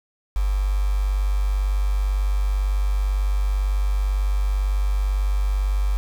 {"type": "tone with quantisation", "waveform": "sine", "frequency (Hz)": 49, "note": "G1", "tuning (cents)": 0, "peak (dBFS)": -18, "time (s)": [0.36, 5.97], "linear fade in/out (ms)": 0, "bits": 6, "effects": []}